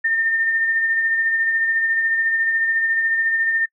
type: tone with tremolo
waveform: sine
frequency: 1812 Hz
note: A#6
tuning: 50 cents flat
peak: -15 dBFS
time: 0.04-3.66 s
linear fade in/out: 10 ms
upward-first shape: sine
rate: 14 Hz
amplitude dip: 35%
effects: noise-tail reverb RT60 0.1 s tail -26 dB re dry